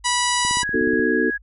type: harmonic tone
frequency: 978 Hz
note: B5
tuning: 17 cents flat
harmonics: 1 / 2 / 3 / 4 / 5 / 6 / 7 / 8 / 9 / 10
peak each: -22 / -25 / -27 / -28 / -29 / -30 / -30 / -31 / -32 / -32 dBFS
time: 0.04-0.64 s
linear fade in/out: 20 ms
type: click train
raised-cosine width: 3 ms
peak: -21 dBFS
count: 10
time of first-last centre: 0.45-0.995 s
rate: 16.5 Hz
type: tone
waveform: sine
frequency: 1661.2 Hz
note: G#6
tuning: in tune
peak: -22 dBFS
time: 0.62-1.38 s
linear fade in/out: 20 ms
type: chord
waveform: sine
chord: B dominant seventh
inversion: none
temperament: just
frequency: 246.9 / 308.7 / 370.4 / 444.5 Hz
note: B3 / D#4 / F#4 / A4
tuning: 0 / -14 / +2 / +18 cents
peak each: -23 dBFS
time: 0.73-1.31 s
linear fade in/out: 20 ms
effects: added 50 Hz sine -47 dBFS peak until 1.42 s